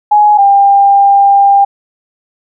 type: tone pair in turn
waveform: sine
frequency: 836 / 797.5 Hz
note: G#5 / G5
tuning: +11 / +30 cents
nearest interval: minor second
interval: 81 cents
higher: first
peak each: -3 dBFS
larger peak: neither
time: 0.11-0.38 / 0.38-1.65 s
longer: second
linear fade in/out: 10 ms
effects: none